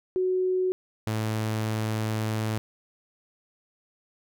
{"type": "tone pair in turn", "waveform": ["sine", "sawtooth"], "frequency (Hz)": [370, 109.34], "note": ["F#4", "A2"], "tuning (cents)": [0, -10], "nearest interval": "octave + major sixth", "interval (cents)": 2110, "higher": "first", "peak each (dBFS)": -22, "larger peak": "neither", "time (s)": [[0.16, 0.72], [1.07, 2.58]], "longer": "second", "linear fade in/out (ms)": 0, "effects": []}